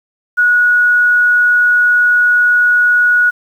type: tone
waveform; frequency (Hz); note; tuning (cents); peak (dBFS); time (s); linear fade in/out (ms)
sine; 1459; F#6; -25; -7; 0.37-3.31; 20
effects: 7-bit